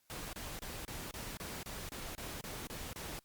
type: noise bursts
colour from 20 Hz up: pink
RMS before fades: -44 dBFS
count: 12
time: 0.1-3.19 s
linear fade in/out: 0 ms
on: 230 ms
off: 30 ms
effects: white hiss -74 dBFS RMS until 3.24 s + Opus 48 kbps